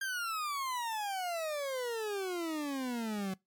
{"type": "exponential sweep", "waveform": "40% pulse", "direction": "down", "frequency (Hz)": [1608, 185.8], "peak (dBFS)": -33, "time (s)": [0.01, 3.34], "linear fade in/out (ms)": 5, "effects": ["noise-tail reverb RT60 0.2 s tail -24 dB re dry", "MP3 96 kbps"]}